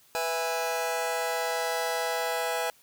sawtooth chord, E major, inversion second, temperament just, 494.4 / 659.3 / 824.1 Hz, B4 / E5 / G#5, +2 / 0 / -14 cents, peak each -28 dBFS, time 0.15-2.7 s, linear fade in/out 0 ms, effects white hiss -60 dBFS RMS until 2.82 s

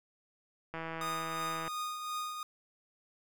click train, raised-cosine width 0.5 ms, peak -25 dBFS, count 154, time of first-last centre 0.74-1.679 s, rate 163 Hz
45% pulse tone with tremolo, 1233 Hz, D#6, 16 cents flat, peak -34 dBFS, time 1.01-2.43 s, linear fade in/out 2 ms, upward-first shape triangle, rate 2.8 Hz, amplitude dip 50%
effects none

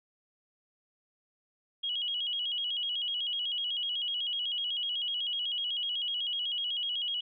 sine tone with vibrato, 3100 Hz, G7, 20 cents flat, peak -30 dBFS, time 1.83-7.21 s, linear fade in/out 10 ms, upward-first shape square, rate 8 Hz, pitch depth 92 cents each way, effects none

